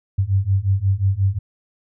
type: beating tone pair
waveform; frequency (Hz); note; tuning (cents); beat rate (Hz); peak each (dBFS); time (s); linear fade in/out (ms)
sine; 94.4 / 100; F#2 / G2; +35 / +35; 5.6; -19 / -18; 0.18-1.39; 10
effects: none